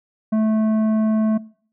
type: tone with tanh clipping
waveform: sine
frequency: 218 Hz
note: A3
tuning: 16 cents flat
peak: -17 dBFS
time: 0.32-1.38 s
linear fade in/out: 10 ms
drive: 10 dB
effects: noise-tail reverb RT60 0.5 s tail -21 dB re dry